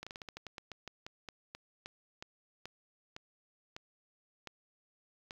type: slowing click train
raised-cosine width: 0.2 ms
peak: -26 dBFS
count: 21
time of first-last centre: 0.03-5.309 s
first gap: 36 ms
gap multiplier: 1.18
effects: low-pass 6000 Hz 12 dB/octave + 9-bit